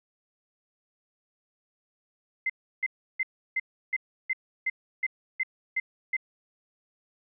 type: tone bursts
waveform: sine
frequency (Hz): 2071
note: C7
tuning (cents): -18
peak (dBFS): -24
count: 11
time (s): 2.46-6.167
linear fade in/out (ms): 5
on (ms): 37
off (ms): 330
effects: none